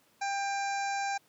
harmonic tone, 795 Hz, G5, 24 cents sharp, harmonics 1 / 2 / 3 / 5 / 6 / 7 / 8 / 9, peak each -31 / -38 / -40 / -48 / -51 / -46 / -47 / -48 dBFS, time 0.21-1.18 s, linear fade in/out 10 ms, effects pink hiss -66 dBFS RMS until 1.28 s + high-pass 150 Hz 12 dB/octave

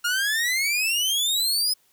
sawtooth exponential sweep, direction up, 1400 to 5130 Hz, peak -18 dBFS, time 0.04-1.74 s, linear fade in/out 10 ms, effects white hiss -63 dBFS RMS until 1.92 s

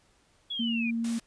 sine linear sweep, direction down, 3403 to 2349 Hz, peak -31 dBFS, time 0.5-0.91 s, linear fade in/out 10 ms
sine tone with vibrato, 231 Hz, A#3, 16 cents flat, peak -27 dBFS, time 0.59-1.19 s, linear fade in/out 10 ms, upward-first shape sine, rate 4.5 Hz, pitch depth 9 cents each way
white noise, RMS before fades -41 dBFS, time 1.04-1.2 s, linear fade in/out 5 ms
effects pink hiss -65 dBFS RMS until 1.26 s + resampled to 22050 Hz

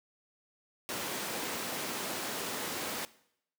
pink high-pass noise, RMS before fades -37 dBFS, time 0.89-3.05 s, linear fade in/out 0 ms, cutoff 250 Hz, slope 12 dB/octave, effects noise-tail reverb RT60 0.7 s tail -19 dB re dry

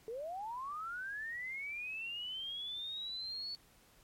sine linear sweep, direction up, 428.6 to 4464 Hz, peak -39 dBFS, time 0.08-3.55 s, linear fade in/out 0 ms, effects pink hiss -65 dBFS RMS until 4.03 s + MP3 64 kbps

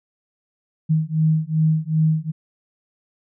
sine beating tone pair, 156.3 / 158.9 Hz, D#3 / D#3, +8 / +37 cents, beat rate 2.6 Hz, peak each -19 / -19 dBFS, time 0.89-2.32 s, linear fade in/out 20 ms, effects none

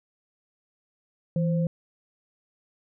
sine tone pair together, 164.83 / 523.3 Hz, E3 / C5, 0 / 0 cents, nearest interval octave + minor sixth, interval 2000 cents, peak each -22 / -31 dBFS, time 1.36-1.67 s, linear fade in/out 2 ms, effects none

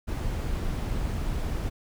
brown noise, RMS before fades -29 dBFS, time 0.07-1.7 s, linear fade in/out 20 ms, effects none

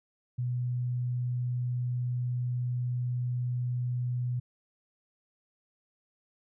sine tone, 123.47 Hz, B2, in tune, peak -28 dBFS, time 0.38-4.4 s, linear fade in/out 10 ms, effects none

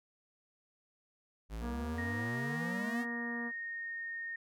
square exponential sweep, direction up, 51.1 to 258.5 Hz, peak -39 dBFS, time 1.49-3.06 s, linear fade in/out 50 ms
harmonic tone, 237 Hz, A#3, 29 cents sharp, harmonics 1 / 2 / 3 / 4 / 5 / 6 / 7, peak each -39 / -47 / -51 / -51 / -52 / -59 / -56 dBFS, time 1.6-3.52 s, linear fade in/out 50 ms
sine tone with pitch glide, 1864.7 to 1843.3 Hz, A#6 to A#6, 0 to -20 cents, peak -38 dBFS, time 1.98-4.36 s, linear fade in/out 5 ms, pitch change -20 cents, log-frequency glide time 2.99-4.06 s
effects none

